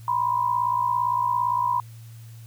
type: tone pair together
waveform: sine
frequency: 969.4 / 1027 Hz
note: B5 / C6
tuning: -32 / -33 cents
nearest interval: minor second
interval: 99 cents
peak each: -22 / -25 dBFS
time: 0.08-1.8 s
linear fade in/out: 2 ms
effects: added 114 Hz sine -40 dBFS peak until 2.46 s + white hiss -55 dBFS RMS until 2.46 s